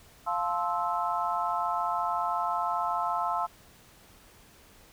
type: chord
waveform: sine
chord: F major seventh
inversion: none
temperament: just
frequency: 698.5 / 873.1 / 1047.7 / 1309.6 Hz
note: F5 / A5 / C6 / E6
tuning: 0 / -14 / +2 / -12 cents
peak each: -32 dBFS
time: 0.26-3.47 s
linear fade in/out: 20 ms
effects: pink hiss -56 dBFS RMS until 4.92 s